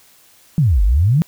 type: exponential two-way sweep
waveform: sine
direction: down then up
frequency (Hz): 174.61 to 45.33 to 174.61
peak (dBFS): -10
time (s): 0.58-1.22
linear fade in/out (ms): 0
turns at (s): 0.83
effects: white hiss -50 dBFS RMS until 1.27 s